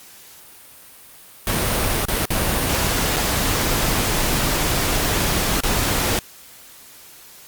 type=noise with dropouts; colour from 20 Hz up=pink; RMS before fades=-20 dBFS; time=1.47-6.19 s; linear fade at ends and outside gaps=1 ms; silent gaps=2.053-2.084 / 2.255-2.304 / 3.163-3.167 / 5.606-5.635 s; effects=white hiss -44 dBFS RMS until 7.47 s + Opus 48 kbps